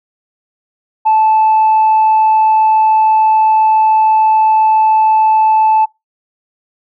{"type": "tone", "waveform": "sine", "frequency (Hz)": 873, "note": "A5", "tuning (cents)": -14, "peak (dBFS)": -5, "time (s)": [1.05, 5.86], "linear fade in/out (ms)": 20, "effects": ["noise-tail reverb RT60 0.2 s tail -25 dB re dry", "tanh soft clip ceiling -4 dBFS"]}